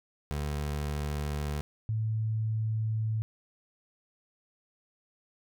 25% pulse / sine tone pair in turn, 73.42 / 110.01 Hz, D2 / A2, 0 / 0 cents, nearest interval perfect fifth, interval 700 cents, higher second, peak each -27 dBFS, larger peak neither, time 0.31-1.61 / 1.89-3.22 s, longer second, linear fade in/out 0 ms, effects none

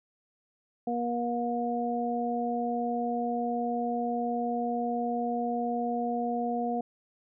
harmonic tone, 238.6 Hz, A#3, 41 cents sharp, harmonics 1 / 2 / 3, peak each -31 / -34 / -31 dBFS, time 0.87-6.81 s, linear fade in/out 5 ms, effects none

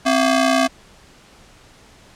sawtooth ring-modulated tone, 466.2 Hz, A#4, in tune, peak -7 dBFS, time 0.05-0.68 s, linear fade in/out 20 ms, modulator 203 Hz, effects pink hiss -48 dBFS RMS until 2.15 s + low-pass 8000 Hz 12 dB/octave

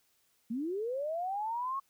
sine linear sweep, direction up, 215.2 to 1108.7 Hz, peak -32 dBFS, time 0.5-1.8 s, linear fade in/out 10 ms, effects white hiss -72 dBFS RMS until 1.89 s

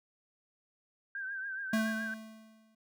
sine tone with vibrato, 1573 Hz, G6, 6 cents sharp, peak -36 dBFS, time 1.15-2.14 s, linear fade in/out 2 ms, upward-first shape triangle, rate 7.1 Hz, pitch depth 70 cents each way
square tone with exponential decay, 220 Hz, A3, in tune, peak -27 dBFS, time 1.73-2.75 s, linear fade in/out 5 ms, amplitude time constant 220 ms
effects none

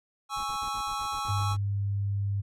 square chord, C# minor, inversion second, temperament equal, 830.6 / 1108.7 / 1318.5 Hz, G#5 / C#6 / E6, 0 / 0 / 0 cents, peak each -36 / -35 / -35 dBFS, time 0.29-1.57 s, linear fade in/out 50 ms
brown noise bursts, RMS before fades -45 dBFS, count 10, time 0.36-1.575 s, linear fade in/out 10 ms, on 81 ms, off 45 ms
sine tone with pitch glide, 100.8 to 100.05 Hz, G2 to G2, +49 to +36 cents, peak -26 dBFS, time 1.28-2.42 s, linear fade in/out 20 ms, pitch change -13 cents, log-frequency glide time 1.42-1.94 s
effects low-pass 10000 Hz 12 dB/octave

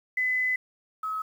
sine tone pair in turn, 2014 / 1282 Hz, B6 / E6, +33 / -49 cents, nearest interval minor sixth, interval 782 cents, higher first, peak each -23 / -28 dBFS, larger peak first, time 0.17-0.56 / 1.03-1.22 s, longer first, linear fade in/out 5 ms, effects 9-bit

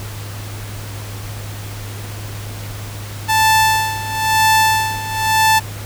sawtooth tone with tremolo, 880 Hz, A5, in tune, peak -6 dBFS, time 3.28-5.6 s, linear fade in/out 20 ms, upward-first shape sine, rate 1 Hz, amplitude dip 80%, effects added 103 Hz sine -27 dBFS peak until 5.85 s + pink hiss -33 dBFS RMS until 5.85 s

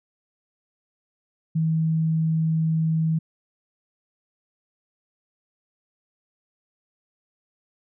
sine tone, 160.4 Hz, E3, 47 cents flat, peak -19 dBFS, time 1.55-3.19 s, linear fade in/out 10 ms, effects none

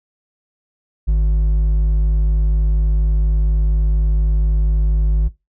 sine tone with hard clipping, 52.1 Hz, G#1, 6 cents sharp, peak -13 dBFS, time 1.07-5.29 s, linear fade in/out 20 ms, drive 4 dB, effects noise-tail reverb RT60 0.2 s tail -18 dB re dry

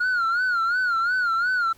sine tone with vibrato, 1422 Hz, F6, 31 cents sharp, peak -17 dBFS, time 0-1.73 s, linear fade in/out 10 ms, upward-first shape sine, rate 2.8 Hz, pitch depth 110 cents each way, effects tanh soft clip ceiling -19 dBFS + pink hiss -55 dBFS RMS until 1.77 s

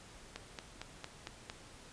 click train, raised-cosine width 0.2 ms, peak -24 dBFS, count 6, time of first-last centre 0.36-1.499 s, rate 4.39 Hz, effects pink hiss -55 dBFS RMS until 1.92 s + resampled to 22050 Hz

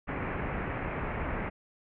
pink low-pass noise, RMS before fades -34 dBFS, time 0.07-1.5 s, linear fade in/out 20 ms, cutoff 2400 Hz, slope 48 dB/octave, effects none

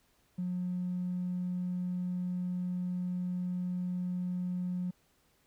triangle tone, 180 Hz, F#3, 47 cents flat, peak -28 dBFS, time 0.38-4.91 s, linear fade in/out 10 ms, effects tanh soft clip ceiling -29 dBFS + pink hiss -70 dBFS RMS until 5.46 s

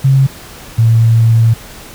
sine tone pair in turn, 134.9 / 113.89 Hz, C#3 / A#2, -47 / -40 cents, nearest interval minor third, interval 293 cents, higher first, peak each -5 dBFS, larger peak neither, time 0.04-0.27 / 0.78-1.54 s, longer second, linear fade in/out 10 ms, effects pink hiss -33 dBFS RMS until 1.94 s

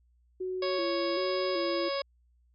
sine tone with vibrato, 356 Hz, F4, 33 cents sharp, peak -31 dBFS, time 0.4-1.89 s, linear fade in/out 10 ms, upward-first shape square, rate 1.3 Hz, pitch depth 70 cents each way
harmonic tone, 554.4 Hz, C#5, in tune, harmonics 1 / 2 / 3 / 4 / 5 / 6 / 7 / 8 / 9, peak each -31 / -37 / -45 / -42 / -46 / -44 / -45 / -48 / -39 dBFS, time 0.62-2.02 s, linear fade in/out 5 ms
effects added 60 Hz sine -63 dBFS peak until 2.54 s

